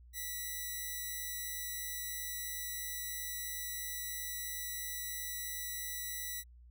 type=tone; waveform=5% pulse; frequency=1959 Hz; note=B6; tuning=15 cents flat; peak=-28 dBFS; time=0.13-6.44 s; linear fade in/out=50 ms; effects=added 60 Hz sine -54 dBFS peak until 6.7 s